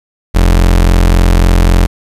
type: tone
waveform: 35% pulse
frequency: 43.65 Hz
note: F1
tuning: in tune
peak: -3 dBFS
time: 0.34-1.87 s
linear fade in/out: 20 ms
effects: resampled to 32000 Hz + 7-bit